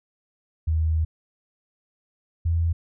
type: tone pair in turn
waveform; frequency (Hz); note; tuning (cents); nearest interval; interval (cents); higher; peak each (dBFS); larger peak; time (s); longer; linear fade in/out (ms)
sine; 79.6 / 83.4; D#2 / E2; +40 / +21; minor second; 81; second; -19; neither; 0.67-1.05 / 2.45-2.73; first; 10
effects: none